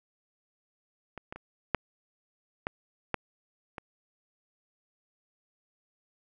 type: clicks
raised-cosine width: 0.5 ms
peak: -25 / -24 / -28 / -9 / -15 / -12 / -23 dBFS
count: 7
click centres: 1.177 / 1.325 / 1.36 / 1.747 / 2.669 / 3.143 / 3.782 s
effects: none